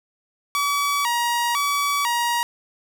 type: tone with vibrato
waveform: sawtooth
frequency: 1041 Hz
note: C6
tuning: 9 cents flat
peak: -16 dBFS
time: 0.55-2.43 s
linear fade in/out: 0 ms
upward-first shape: square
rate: 1 Hz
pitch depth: 160 cents each way
effects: none